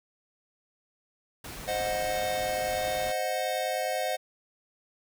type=noise; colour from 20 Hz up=pink; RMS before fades=-41 dBFS; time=1.44-3.12 s; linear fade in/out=5 ms
type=chord; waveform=square; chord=C diminished; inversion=none; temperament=equal with one note detuned; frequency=523.3 / 622.3 / 732.3 Hz; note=C5 / Eb5 / Gb5; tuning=0 / 0 / -18 cents; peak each=-34 / -33 / -32 dBFS; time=1.67-4.17 s; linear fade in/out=20 ms
effects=none